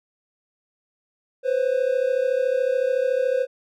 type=tone pair together; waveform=triangle; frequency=500 / 533.8 Hz; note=B4 / C5; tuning=+21 / +35 cents; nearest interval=minor second; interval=114 cents; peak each=-20 dBFS; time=1.43-3.47 s; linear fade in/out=50 ms; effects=none